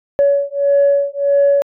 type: beating tone pair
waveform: sine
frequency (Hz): 563 / 564.6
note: C#5 / C#5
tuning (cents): +27 / +32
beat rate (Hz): 1.6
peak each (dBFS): -13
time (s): 0.19-1.62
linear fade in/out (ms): 0
effects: tanh soft clip ceiling -5 dBFS